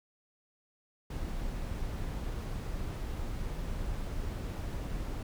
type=noise; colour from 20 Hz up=brown; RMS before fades=-36 dBFS; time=1.1-5.23 s; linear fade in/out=5 ms; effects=none